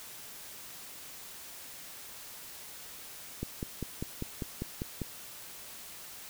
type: click train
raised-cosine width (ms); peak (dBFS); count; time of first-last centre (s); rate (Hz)
3; -21; 9; 3.43-5.017; 5.04
effects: white hiss -47 dBFS RMS until 6.29 s